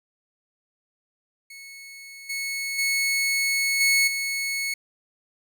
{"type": "tone with level steps", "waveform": "sawtooth", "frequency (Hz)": 2200, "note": "C#7", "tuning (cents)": -14, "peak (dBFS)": [-37, -24, -18, -14, -22], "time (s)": [1.5, 4.74], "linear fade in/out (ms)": 5, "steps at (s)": [2.29, 2.78, 3.8, 4.07], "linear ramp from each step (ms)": 10, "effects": []}